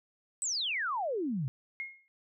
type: exponential sweep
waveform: sine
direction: down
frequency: 8372 to 121.9 Hz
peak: -30 dBFS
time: 0.42-1.48 s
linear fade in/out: 0 ms
type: tone with exponential decay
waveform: sine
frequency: 2150 Hz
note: C7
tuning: 47 cents sharp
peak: -32 dBFS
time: 1.8-2.08 s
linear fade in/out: 0 ms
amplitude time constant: 60 ms
effects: none